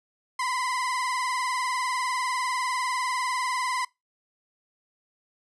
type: tone with vibrato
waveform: 30% pulse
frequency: 1011 Hz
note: B5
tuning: 40 cents sharp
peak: -23 dBFS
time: 0.39-3.85 s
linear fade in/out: 5 ms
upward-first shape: triangle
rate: 20 Hz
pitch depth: 83 cents each way
effects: noise-tail reverb RT60 0.2 s tail -23 dB re dry + resampled to 24000 Hz